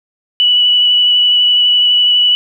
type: tone with vibrato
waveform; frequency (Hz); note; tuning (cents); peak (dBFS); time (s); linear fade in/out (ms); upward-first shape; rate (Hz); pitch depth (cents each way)
sine; 2953; F#7; -4; -7; 0.4-2.35; 0; sine; 12; 13
effects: 8-bit